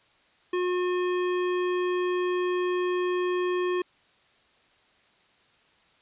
square tone, 360 Hz, F#4, 47 cents flat, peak -25 dBFS, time 0.53-3.82 s, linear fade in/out 5 ms, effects white hiss -62 dBFS RMS until 6.01 s + resampled to 8000 Hz

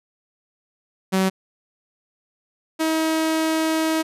sawtooth tone pair in turn, 189.7 / 319 Hz, F#3 / D#4, +43 / +43 cents, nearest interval major sixth, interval 900 cents, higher second, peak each -13 / -15 dBFS, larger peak first, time 1.12-1.3 / 2.79-4.03 s, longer second, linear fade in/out 20 ms, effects resampled to 32000 Hz

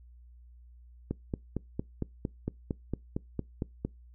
click train, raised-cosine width 3 ms, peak -18 dBFS, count 13, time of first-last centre 1.11-3.85 s, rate 4.38 Hz, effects noise-tail reverb RT60 0.2 s tail -24 dB re dry + added 60 Hz sine -51 dBFS peak until 4.14 s

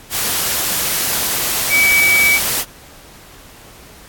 sine tone in noise, 2283 Hz, D7, 50 cents flat, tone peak -10 dBFS, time 1.69-2.4 s, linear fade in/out 50 ms, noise white, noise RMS -18 dBFS, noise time 0.1-2.65 s, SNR +5 dB, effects pink hiss -41 dBFS RMS until 4.08 s + AAC 64 kbps

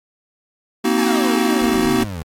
square chord, C half-diminished seventh, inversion third, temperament just, 235.5 / 261.6 / 314 / 376.7 Hz, Bb3 / C4 / Eb4 / Gb4, +18 / 0 / +16 / +31 cents, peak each -20 / -23 / -22 / -21 dBFS, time 0.84-2.04 s, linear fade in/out 10 ms
25% pulse exponential sweep, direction down, 921 to 75.6 Hz, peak -22 dBFS, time 0.97-2.23 s, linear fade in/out 10 ms
brown noise, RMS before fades -33 dBFS, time 1.61-2.05 s, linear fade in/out 5 ms
effects AAC 48 kbps

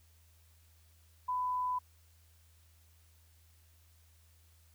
sine tone, 1000 Hz, B5, 21 cents sharp, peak -31 dBFS, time 1.28-1.79 s, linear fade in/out 10 ms, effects added 81 Hz sine -62 dBFS peak until 4.74 s + white hiss -69 dBFS RMS until 4.74 s

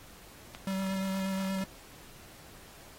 click, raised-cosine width 0.2 ms, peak -26 dBFS, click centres 0.549 s
square tone with vibrato, 191.9 Hz, G3, 37 cents flat, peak -31 dBFS, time 0.67-1.64 s, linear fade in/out 2 ms, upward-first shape sine, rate 8.5 Hz, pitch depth 15 cents each way
effects pink hiss -53 dBFS RMS until 2.98 s + AAC 48 kbps

